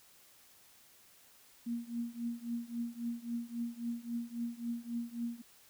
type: tone with tremolo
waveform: sine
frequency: 235.3 Hz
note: A#3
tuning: 16 cents sharp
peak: -32 dBFS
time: 1.66-5.42 s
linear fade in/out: 10 ms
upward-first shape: triangle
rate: 3.7 Hz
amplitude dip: 95%
effects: white hiss -62 dBFS RMS until 5.69 s